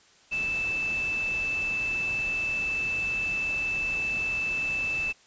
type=tone in noise; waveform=sine; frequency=2637 Hz; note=E7; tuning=in tune; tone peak=-26 dBFS; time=0.31-5.13 s; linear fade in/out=20 ms; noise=pink; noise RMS=-41 dBFS; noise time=0.31-5.13 s; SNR=+12 dB; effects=white hiss -58 dBFS RMS until 5.26 s + resampled to 16000 Hz